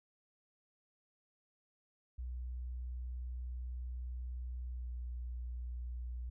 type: tone with pitch glide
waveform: sine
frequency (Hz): 61.74 to 60.71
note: B1 to B1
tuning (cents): 0 to -29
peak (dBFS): -39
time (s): 2.18-6.3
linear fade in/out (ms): 10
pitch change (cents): -29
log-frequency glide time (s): 4.74-4.88
effects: none